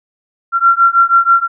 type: beating tone pair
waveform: sine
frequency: 1366 / 1372.2 Hz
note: F6 / F6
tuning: -39 / -31 cents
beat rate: 6.2 Hz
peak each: -10 dBFS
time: 0.52-1.48 s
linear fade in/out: 50 ms
effects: none